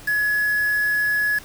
sine tone with quantisation, 1692 Hz, G#6, 32 cents sharp, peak -18 dBFS, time 0.07-1.39 s, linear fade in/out 10 ms, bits 5, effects pink hiss -43 dBFS RMS until 1.44 s

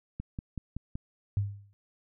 click train, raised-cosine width 5 ms, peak -23 dBFS, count 5, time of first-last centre 0.2-0.955 s, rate 5.3 Hz
sine tone with exponential decay, 100.8 Hz, G2, 49 cents sharp, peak -22 dBFS, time 1.37-1.73 s, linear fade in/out 0 ms, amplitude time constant 77 ms
effects none

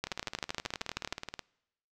two click trains, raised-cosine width 0.2 ms, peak -15 / -20 dBFS, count 15 / 26, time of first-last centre 0.04-1.125 / 0.07-1.393 s, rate 12.9 / 18.9 Hz, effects noise-tail reverb RT60 0.9 s tail -25 dB re dry

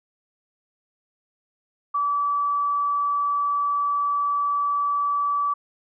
sine tone, 1152 Hz, D6, 34 cents flat, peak -20 dBFS, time 1.94-5.54 s, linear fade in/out 10 ms, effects none

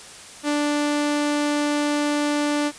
sawtooth tone, 293.7 Hz, D4, in tune, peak -16 dBFS, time 0.43-2.72 s, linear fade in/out 50 ms, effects white hiss -41 dBFS RMS until 2.78 s + resampled to 22050 Hz

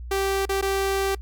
sawtooth tone with dropouts, 390 Hz, G4, 9 cents flat, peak -18 dBFS, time 0.11-1.15 s, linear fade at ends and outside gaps 5 ms, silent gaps 0.455-0.492 / 0.613-0.624 s, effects noise-tail reverb RT60 0.1 s tail -23 dB re dry + added 60 Hz sine -33 dBFS peak until 1.21 s

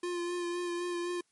square tone with vibrato, 350 Hz, F4, 4 cents sharp, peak -33 dBFS, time 0.03-1.21 s, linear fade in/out 5 ms, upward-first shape sine, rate 3.9 Hz, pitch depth 22 cents each way, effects white hiss -74 dBFS RMS until 1.31 s + MP3 48 kbps

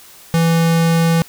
square tone, 165.8 Hz, E3, 10 cents sharp, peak -12 dBFS, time 0.34-1.22 s, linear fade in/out 0 ms, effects white hiss -42 dBFS RMS until 1.28 s

